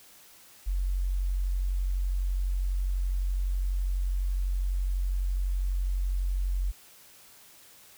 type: tone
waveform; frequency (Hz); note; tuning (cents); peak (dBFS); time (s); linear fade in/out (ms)
sine; 46; F#1; -9; -25; 0.66-6.72; 20
effects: white hiss -54 dBFS RMS until 7.97 s